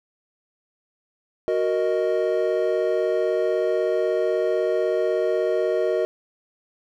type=chord; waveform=triangle; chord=D# minor; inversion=first; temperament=equal; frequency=370 / 466.2 / 622.3 Hz; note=F#4 / A#4 / D#5; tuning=0 / 0 / 0 cents; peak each=-22 dBFS; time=1.48-6.05 s; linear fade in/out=0 ms; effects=none

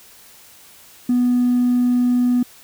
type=tone with hard clipping; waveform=sine; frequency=246.1 Hz; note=B3; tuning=6 cents flat; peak=-14 dBFS; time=1.09-2.43 s; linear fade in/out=5 ms; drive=1 dB; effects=white hiss -46 dBFS RMS until 2.63 s

